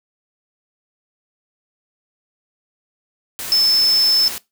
sine tone in noise, 5260 Hz, E8, 5 cents flat, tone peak -11 dBFS, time 3.52-4.28 s, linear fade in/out 0 ms, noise white, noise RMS -28 dBFS, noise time 3.39-4.38 s, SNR +14 dB, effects noise-tail reverb RT60 0.2 s tail -20 dB re dry

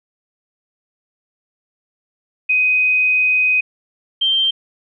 sine tone pair in turn, 2507 / 3146 Hz, D#7 / G7, +12 / +6 cents, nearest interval major third, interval 394 cents, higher second, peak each -12 / -13 dBFS, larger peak first, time 2.49-3.61 / 4.21-4.51 s, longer first, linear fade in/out 10 ms, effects none

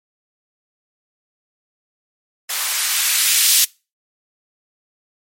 violet noise with band-pass filter sweep, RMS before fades -17 dBFS, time 2.49-3.65 s, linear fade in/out 10 ms, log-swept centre 900 to 3300 Hz, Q 0.85, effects noise-tail reverb RT60 0.3 s tail -25 dB re dry + MP3 64 kbps

